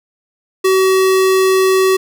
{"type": "tone", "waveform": "square", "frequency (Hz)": 378.9, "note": "F#4", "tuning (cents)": 41, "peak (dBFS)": -10, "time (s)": [0.64, 1.97], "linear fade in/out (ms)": 10, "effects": []}